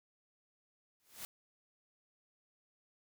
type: noise with exponential growth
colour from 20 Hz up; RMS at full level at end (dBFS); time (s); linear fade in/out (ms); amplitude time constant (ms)
white; -41; 1-1.25; 0; 53
effects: none